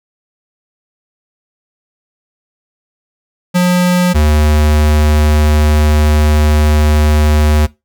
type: tone pair in turn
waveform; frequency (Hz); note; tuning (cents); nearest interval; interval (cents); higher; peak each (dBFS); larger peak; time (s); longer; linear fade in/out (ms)
square; 179.1 / 75.56; F3 / D2; +44 / +50; octave + minor third; 1494; first; -8; neither; 3.54-4.14 / 4.14-7.67; second; 20
effects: noise-tail reverb RT60 0.2 s tail -19 dB re dry